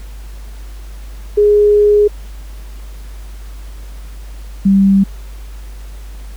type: tone pair in turn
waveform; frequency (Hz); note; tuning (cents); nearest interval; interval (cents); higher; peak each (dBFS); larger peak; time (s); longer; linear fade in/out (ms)
sine; 415.3 / 195.46; G#4 / G3; 0 / -5; octave + minor second; 1305; first; -6; neither; 1.37-2.08 / 4.65-5.04; first; 10
effects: added 50 Hz sine -27 dBFS peak until 6.36 s + pink hiss -43 dBFS RMS until 6.36 s